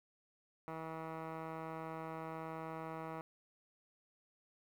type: tone with low-pass filter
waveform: 10% pulse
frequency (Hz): 161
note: E3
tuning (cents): -41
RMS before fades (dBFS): -45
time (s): 0.68-3.21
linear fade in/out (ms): 0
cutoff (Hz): 1500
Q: 3
effects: 11-bit